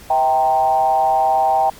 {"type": "tone with frequency modulation", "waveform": "sine", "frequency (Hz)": 784, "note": "G5", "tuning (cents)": 0, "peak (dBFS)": -12, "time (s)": [0.1, 1.7], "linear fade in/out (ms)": 5, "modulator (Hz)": 138, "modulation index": 0.84, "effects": ["pink hiss -41 dBFS RMS until 1.79 s", "MP3 96 kbps"]}